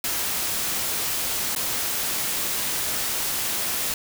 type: noise with dropouts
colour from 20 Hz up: white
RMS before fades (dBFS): -26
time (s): 0.04-3.94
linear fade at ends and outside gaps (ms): 2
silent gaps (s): 1.551-1.561
effects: none